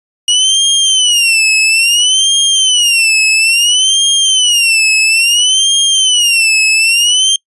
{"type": "tone with vibrato", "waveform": "sawtooth", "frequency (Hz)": 2887, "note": "F#7", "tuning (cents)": -43, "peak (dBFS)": -4, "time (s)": [0.28, 7.36], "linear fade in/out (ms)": 2, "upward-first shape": "sine", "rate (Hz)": 0.59, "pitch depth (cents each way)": 190, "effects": ["noise-tail reverb RT60 0.1 s tail -26 dB re dry", "resampled to 24000 Hz"]}